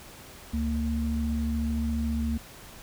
sine tone pair together, 71.57 / 228.8 Hz, D2 / A#3, -44 / -32 cents, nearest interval octave + minor sixth, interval 2012 cents, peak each -28 dBFS, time 0.53-2.38 s, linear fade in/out 10 ms, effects pink hiss -47 dBFS RMS until 2.82 s

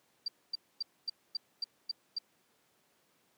sine tone bursts, 4699 Hz, D8, in tune, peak -31 dBFS, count 8, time 0.26-2.186 s, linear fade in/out 5 ms, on 22 ms, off 250 ms, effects pink hiss -71 dBFS RMS until 3.37 s + high-pass 200 Hz 12 dB/octave

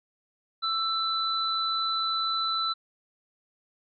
sine tone pair together, 1328 / 3999 Hz, E6 / B7, +12 / +21 cents, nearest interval octave + perfect fifth, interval 1909 cents, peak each -28 dBFS, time 0.62-2.74 s, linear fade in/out 20 ms, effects none

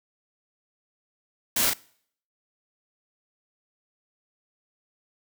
white noise with echo, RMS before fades -24 dBFS, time 1.56-1.7 s, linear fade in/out 5 ms, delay 36 ms, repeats 1, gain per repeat -3 dB, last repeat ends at 1.736 s, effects noise-tail reverb RT60 0.6 s tail -23 dB re dry

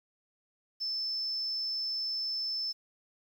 sine tone, 5274 Hz, E8, in tune, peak -31 dBFS, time 0.8-2.73 s, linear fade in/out 20 ms, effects 10-bit

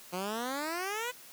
10% pulse exponential sweep, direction up, 174.61 to 509 Hz, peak -25 dBFS, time 0.12-1.12 s, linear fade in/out 20 ms, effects white hiss -52 dBFS RMS until 1.32 s + high-pass 100 Hz 12 dB/octave

